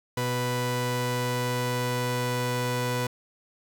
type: tone pair together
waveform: sawtooth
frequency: 123.47 / 493.9 Hz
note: B2 / B4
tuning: 0 / 0 cents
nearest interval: 2 octaves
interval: 2400 cents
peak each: -24 dBFS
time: 0.17-3.07 s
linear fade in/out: 5 ms
effects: none

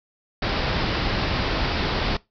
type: low-pass noise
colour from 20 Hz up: pink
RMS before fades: -24 dBFS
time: 0.42-2.17 s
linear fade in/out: 5 ms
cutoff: 5200 Hz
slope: 96 dB/octave
effects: noise-tail reverb RT60 0.2 s tail -21 dB re dry

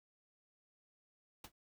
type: noise with exponential decay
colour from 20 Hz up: pink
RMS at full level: -43 dBFS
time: 1.44-1.52 s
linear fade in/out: 5 ms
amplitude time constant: 16 ms
effects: none

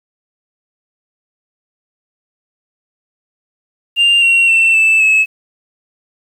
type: tone with pitch steps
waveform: sine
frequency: 2794 / 2741 / 2689 / 2639 / 2589 Hz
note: F7 / F7 / E7 / E7 / E7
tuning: 0 / -33 / +34 / +1 / -32 cents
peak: -5 dBFS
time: 3.96-5.26 s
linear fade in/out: 50 ms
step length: 260 ms
effects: tanh soft clip ceiling -6 dBFS + 7-bit

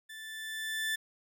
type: tone with level ramp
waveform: 30% pulse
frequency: 1760 Hz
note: A6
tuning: in tune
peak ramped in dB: -42 to -27 dBFS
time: 0.09-0.96 s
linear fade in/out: 10 ms
effects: none

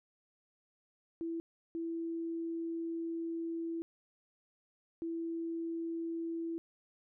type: tone bursts at uneven times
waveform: sine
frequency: 331.7 Hz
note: E4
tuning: 11 cents sharp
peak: -35 dBFS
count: 3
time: 1.21-1.4 / 1.75-3.82 / 5.02-6.58 s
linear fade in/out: 0 ms
effects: none

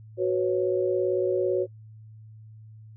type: chord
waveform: sine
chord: F# suspended fourth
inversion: none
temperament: equal with one note detuned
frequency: 370 / 493.9 / 551.8 Hz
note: F#4 / B4 / C#5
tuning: 0 / 0 / -8 cents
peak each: -24 / -29 / -27 dBFS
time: 0.17-1.67 s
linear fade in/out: 50 ms
effects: noise-tail reverb RT60 0.1 s tail -25 dB re dry + added 109 Hz sine -44 dBFS peak until 2.96 s

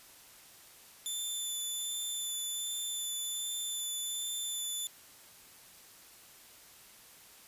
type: tone with vibrato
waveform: 15% pulse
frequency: 3520 Hz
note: A7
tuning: in tune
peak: -28 dBFS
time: 1.06-4.87 s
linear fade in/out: 0 ms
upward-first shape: sine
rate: 1.3 Hz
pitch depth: 11 cents each way
effects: white hiss -56 dBFS RMS until 7.47 s + resampled to 32000 Hz

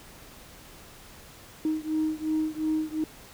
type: beating tone pair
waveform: sine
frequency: 311.1 / 313.9 Hz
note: D#4 / D#4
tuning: 0 / +15 cents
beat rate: 2.8 Hz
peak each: -27 / -28 dBFS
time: 1.65-3.04 s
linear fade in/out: 2 ms
effects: tanh soft clip ceiling -19 dBFS + pink hiss -49 dBFS RMS until 3.33 s

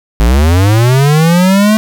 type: linear sweep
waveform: square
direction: up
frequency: 51.6 to 219 Hz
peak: -6 dBFS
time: 0.2-1.77 s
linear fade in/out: 0 ms
effects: none

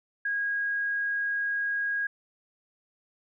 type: tone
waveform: sine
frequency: 1640 Hz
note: G#6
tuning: 22 cents flat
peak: -26 dBFS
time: 0.25-2.07 s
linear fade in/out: 5 ms
effects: none

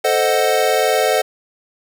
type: chord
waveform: square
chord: A diminished seventh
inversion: none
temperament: equal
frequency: 440 / 523.3 / 622.3 / 740 Hz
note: A4 / C5 / Eb5 / Gb5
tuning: 0 / 0 / 0 / 0 cents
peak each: -20 dBFS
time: 0.04-1.22 s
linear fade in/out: 10 ms
effects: none

